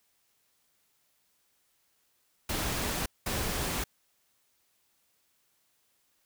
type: noise bursts at uneven times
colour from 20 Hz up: pink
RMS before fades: -32 dBFS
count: 2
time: 2.49-3.06 / 3.26-3.84 s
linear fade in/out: 5 ms
effects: white hiss -72 dBFS RMS until 6.25 s